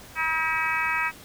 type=harmonic tone with a mistuned harmonic; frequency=320.1 Hz; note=D#4; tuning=49 cents sharp; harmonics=3 / 4 / 5 / 6 / 7 / 8; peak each=-30 / -30 / -30 / -30 / -30 / -30 dBFS; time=0.15-1.12 s; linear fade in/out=50 ms; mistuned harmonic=7; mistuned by=+29 cents; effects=pink hiss -46 dBFS RMS until 1.24 s